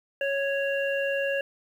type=harmonic tone; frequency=554 Hz; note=C#5; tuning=1 cent flat; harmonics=1 / 3 / 5; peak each=-26 / -31 / -33 dBFS; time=0.21-1.41 s; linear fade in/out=2 ms; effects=9-bit